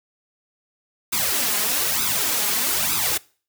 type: noise with flanger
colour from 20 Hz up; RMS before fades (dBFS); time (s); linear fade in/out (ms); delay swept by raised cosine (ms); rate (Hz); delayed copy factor
white; -22; 1.12-3.18; 10; 0.8 to 4.9; 1.1; +0.85
effects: noise-tail reverb RT60 0.4 s tail -23 dB re dry + high-pass 80 Hz 12 dB/octave